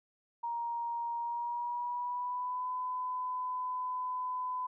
sine tone with pitch glide, 939 to 1006.4 Hz, A#5 to B5, +12 to +32 cents, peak -33 dBFS, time 0.43-4.67 s, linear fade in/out 10 ms, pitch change +120 cents, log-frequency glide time 1.19-2.69 s, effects none

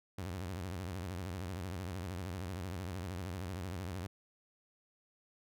sawtooth tone with vibrato, 90.8 Hz, F#2, 32 cents flat, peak -35 dBFS, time 0.18-4.07 s, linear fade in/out 5 ms, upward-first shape sine, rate 13 Hz, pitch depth 170 cents each way, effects none

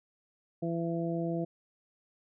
harmonic tone, 167.7 Hz, E3, 30 cents sharp, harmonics 1 / 2 / 3 / 4, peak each -33 / -34 / -39 / -38 dBFS, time 0.62-1.45 s, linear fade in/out 10 ms, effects none

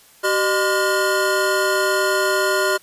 square tone cluster, 382.6 / 608 / 1026 / 1428 Hz, G4 / D#5 / C6 / F6, -42 / -40 / -34 / +38 cents, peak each -22 / -23 / -26 / -22 dBFS, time 0.23-2.78 s, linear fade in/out 20 ms, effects white hiss -50 dBFS RMS until 2.82 s + resampled to 32000 Hz

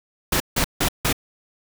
pink noise bursts, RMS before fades -20 dBFS, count 4, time 0.32-1.128 s, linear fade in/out 5 ms, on 82 ms, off 160 ms, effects none

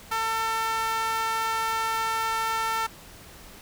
sawtooth tone with high-pass filter, 448.1 Hz, A4, 32 cents sharp, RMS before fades -27 dBFS, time 0.11-2.87 s, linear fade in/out 10 ms, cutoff 1100 Hz, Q 4.2, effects pink hiss -47 dBFS RMS until 3.61 s

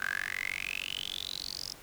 10% pulse tone with high-pass filter sweep, 46.51 Hz, F#1, 10 cents sharp, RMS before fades -37 dBFS, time 0-1.74 s, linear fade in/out 10 ms, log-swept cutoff 1500 to 5300 Hz, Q 9.8, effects pink hiss -52 dBFS RMS until 1.82 s

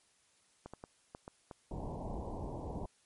clicks, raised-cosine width 1 ms, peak -31 dBFS, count 6, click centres 0.66 / 0.736 / 0.839 / 1.149 / 1.279 / 1.512 s
pink low-pass noise, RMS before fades -41 dBFS, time 1.71-2.86 s, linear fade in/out 2 ms, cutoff 1000 Hz, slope 96 dB/octave
effects white hiss -70 dBFS RMS until 3.05 s + MP3 48 kbps

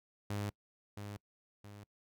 sawtooth tone with echo, 102.5 Hz, G#2, 22 cents flat, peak -32 dBFS, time 0.3-0.5 s, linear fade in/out 5 ms, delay 670 ms, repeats 2, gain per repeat -7 dB, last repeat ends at 1.84 s, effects noise-tail reverb RT60 0.1 s tail -26 dB re dry

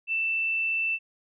sine tone, 2663 Hz, E7, 17 cents sharp, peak -24 dBFS, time 0.07-0.99 s, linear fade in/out 50 ms, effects none

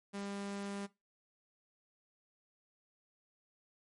sawtooth tone, 200 Hz, G3, 35 cents sharp, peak -36 dBFS, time 0.13-0.87 s, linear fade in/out 20 ms, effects noise-tail reverb RT60 0.2 s tail -17 dB re dry + MP3 48 kbps

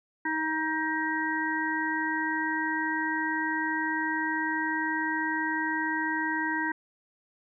harmonic tone, 315.3 Hz, D#4, 23 cents sharp, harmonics 1 / 3 / 5 / 6, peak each -32 / -32 / -32 / -32 dBFS, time 0.25-6.72 s, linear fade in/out 5 ms, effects none

